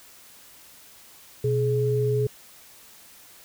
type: tone pair together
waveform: sine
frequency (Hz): 124 / 422.2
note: B2 / G#4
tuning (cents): +7 / +29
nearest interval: octave + major sixth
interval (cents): 2122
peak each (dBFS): -23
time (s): 1.44-2.27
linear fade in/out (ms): 5
effects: white hiss -50 dBFS RMS until 3.44 s